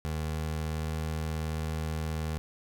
25% pulse tone with pitch glide, 78 to 78.72 Hz, D#2 to D#2, +5 to +21 cents, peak -27 dBFS, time 0.05-2.38 s, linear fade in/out 0 ms, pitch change +16 cents, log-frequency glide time 0.38-1.09 s, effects none

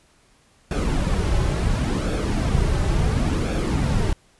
brown noise with flanger, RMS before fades -21 dBFS, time 0.71-4.13 s, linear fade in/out 2 ms, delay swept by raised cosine 1 to 4.3 ms, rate 0.71 Hz, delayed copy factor -0.55, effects pink hiss -58 dBFS RMS until 4.39 s + resampled to 24000 Hz

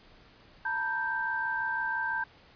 sine tone cluster, 897 / 963 / 1569 Hz, A5 / B5 / G6, +33 / -44 / +1 cents, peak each -35 / -37 / -30 dBFS, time 0.65-2.24 s, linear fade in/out 5 ms, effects pink hiss -57 dBFS RMS until 2.55 s + resampled to 11025 Hz

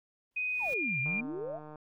pink noise with exponential growth, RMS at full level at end -48 dBFS, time 0.31-0.74 s, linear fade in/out 2 ms, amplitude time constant 93 ms
sine tone with pitch glide, 2500 to 2394 Hz, D#7 to D7, +8 to +33 cents, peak -30 dBFS, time 0.36-1.21 s, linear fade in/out 10 ms, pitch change -75 cents, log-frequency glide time 0.54-0.88 s
sine exponential two-way sweep, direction down then up, 1046.5 to 123.47 to 754 Hz, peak -35 dBFS, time 0.59-1.6 s, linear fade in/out 50 ms, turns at 1 s
click train, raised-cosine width 1 ms, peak -34 dBFS, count 107, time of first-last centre 1.06-1.757 s, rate 152 Hz
effects none

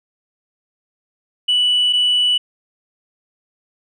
sine tone pair in turn, 2960 / 2960 Hz, F#7 / F#7, 0 / 0 cents, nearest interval unison, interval 0 cents, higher neither, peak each -11 dBFS, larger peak neither, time 1.48-1.93 / 1.93-2.38 s, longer neither, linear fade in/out 10 ms, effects tanh soft clip ceiling -10 dBFS

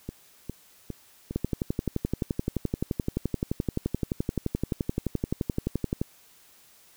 two click trains, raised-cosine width 3 ms, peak -13 / -20 dBFS, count 55 / 4, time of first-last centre 1.36-6.015 / 0.09-1.31 s, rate 11.6 / 2.46 Hz, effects white hiss -57 dBFS RMS until 6.96 s

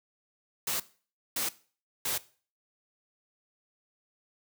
white noise bursts, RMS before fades -31 dBFS, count 3, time 0.67-2.18 s, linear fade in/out 5 ms, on 130 ms, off 560 ms, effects noise-tail reverb RT60 0.4 s tail -18 dB re dry + high-pass 100 Hz 12 dB/octave

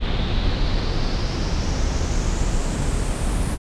brown noise with low-pass filter sweep, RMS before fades -21 dBFS, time 0-3.58 s, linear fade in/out 50 ms, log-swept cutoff 3500 to 10000 Hz, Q 4.1, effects none

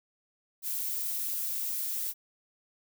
violet noise, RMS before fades -33 dBFS, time 0.62-2.14 s, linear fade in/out 50 ms, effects none

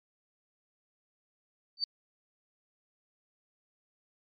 sine tone with exponential growth, 4578 Hz, D8, 45 cents flat, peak -22 dBFS, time 1.77-1.84 s, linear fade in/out 2 ms, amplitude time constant 15 ms, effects tanh soft clip ceiling -21 dBFS + MP3 32 kbps

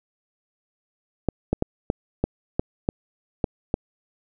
clicks, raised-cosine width 2 ms, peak -7 dBFS, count 9, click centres 1.287 / 1.53 / 1.624 / 1.901 / 2.24 / 2.595 / 2.889 / 3.442 / 3.741 s, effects none

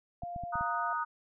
sine tone, 698.5 Hz, F5, in tune, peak -37 dBFS, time 0.22-0.93 s, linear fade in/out 2 ms
clicks, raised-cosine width 5 ms, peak -30 dBFS, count 5, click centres 0.235 / 0.362 / 0.437 / 0.556 / 0.61 s
sine chord, D# minor, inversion second, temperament equal, 932.3 / 1244.5 / 1480 Hz, A#5 / D#6 / F#6, 0 / 0 / 0 cents, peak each -35 / -33 / -38 dBFS, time 0.52-1.05 s, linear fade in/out 20 ms
effects none

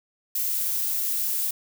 violet noise, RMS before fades -26 dBFS, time 0.35-1.51 s, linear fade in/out 5 ms, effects none

